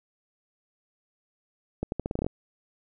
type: accelerating click train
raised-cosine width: 2 ms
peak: -15 dBFS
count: 10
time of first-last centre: 1.83-2.265 s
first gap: 91 ms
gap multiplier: 0.83
effects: none